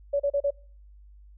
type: tone bursts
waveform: sine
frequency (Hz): 567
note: C#5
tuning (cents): +39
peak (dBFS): -21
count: 4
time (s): 0.13-0.507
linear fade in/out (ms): 10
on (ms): 68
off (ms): 35
effects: noise-tail reverb RT60 0.5 s tail -25 dB re dry + added 50 Hz sine -48 dBFS peak until 1.37 s